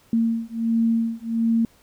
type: beating tone pair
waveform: sine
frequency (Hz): 227.7 / 229.1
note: A#3 / A#3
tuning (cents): -40 / -30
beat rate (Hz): 1.4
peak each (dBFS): -22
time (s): 0.13-1.65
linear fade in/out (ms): 2
effects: pink hiss -57 dBFS RMS until 1.82 s